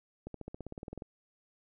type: accelerating click train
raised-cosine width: 2 ms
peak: -28 dBFS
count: 14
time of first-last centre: 0.27-1.022 s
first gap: 73 ms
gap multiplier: 0.96
effects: none